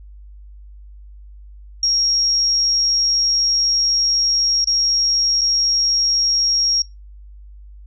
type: tone with dropouts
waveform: sine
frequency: 5588 Hz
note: F8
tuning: in tune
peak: -14 dBFS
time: 1.83-6.82 s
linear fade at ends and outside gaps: 2 ms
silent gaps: 4.644-4.672 / 5.411-5.415 s
effects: noise-tail reverb RT60 0.2 s tail -23 dB re dry + added 50 Hz sine -37 dBFS peak until 7.86 s